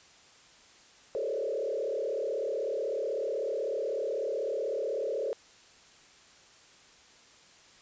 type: tone with frequency modulation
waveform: sine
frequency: 493.9 Hz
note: B4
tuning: in tune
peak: -29 dBFS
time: 1.15-5.33 s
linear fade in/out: 0 ms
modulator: 36.1 Hz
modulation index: 2.4
effects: white hiss -57 dBFS RMS until 7.81 s + resampled to 16000 Hz